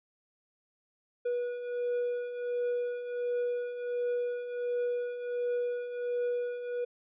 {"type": "beating tone pair", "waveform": "triangle", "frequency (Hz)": [485.1, 486.5], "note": ["B4", "B4"], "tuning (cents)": [-31, -26], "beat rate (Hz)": 1.4, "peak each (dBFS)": [-36, -29], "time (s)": [1.25, 6.85], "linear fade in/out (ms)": 10, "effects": ["resampled to 8000 Hz"]}